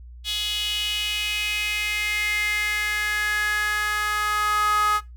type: tone with high-pass filter sweep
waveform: sawtooth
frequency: 420 Hz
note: G#4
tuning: 19 cents sharp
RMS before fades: -24 dBFS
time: 0.24-5.01 s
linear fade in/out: 50 ms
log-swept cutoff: 3300 to 1200 Hz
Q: 5.6
effects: noise-tail reverb RT60 0.2 s tail -18 dB re dry + added 60 Hz sine -39 dBFS peak until 5.16 s